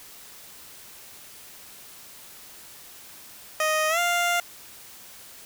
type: tone with pitch glide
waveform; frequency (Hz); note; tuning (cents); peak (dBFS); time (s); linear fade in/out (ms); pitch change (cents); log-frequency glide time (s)
15% pulse; 622.3 to 698.5; D#5 to F5; 0 to 0; -15; 3.6-4.4; 2; +200; 3.89-3.99
effects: white hiss -46 dBFS RMS until 5.45 s